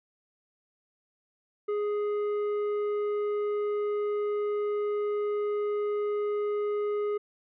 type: tone with tanh clipping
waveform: triangle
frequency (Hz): 415.3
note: G#4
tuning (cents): 0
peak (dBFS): -28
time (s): 1.68-7.18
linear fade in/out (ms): 10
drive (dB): 12
effects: none